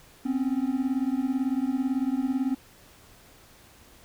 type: beating tone pair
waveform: triangle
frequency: 254.6 / 272.6 Hz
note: C4 / C#4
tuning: -47 / -29 cents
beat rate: 18 Hz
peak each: -25 / -25 dBFS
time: 0.25-2.55 s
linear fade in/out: 10 ms
effects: pink hiss -54 dBFS RMS until 4.04 s